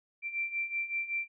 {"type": "beating tone pair", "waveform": "sine", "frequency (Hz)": [2349, 2354.3], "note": ["D7", "D7"], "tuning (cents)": [0, 4], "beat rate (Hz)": 5.3, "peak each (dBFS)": [-37, -33], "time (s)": [0.22, 1.28], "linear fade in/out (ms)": 50, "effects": []}